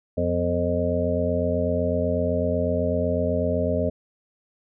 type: harmonic tone with a mistuned harmonic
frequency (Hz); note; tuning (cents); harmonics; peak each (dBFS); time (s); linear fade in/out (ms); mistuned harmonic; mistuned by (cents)
88; F2; +14; 1 / 2 / 3 / 5 / 6 / 7; -27 / -30 / -28 / -29 / -28 / -26; 0.17-3.9; 10; 3; -69
effects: none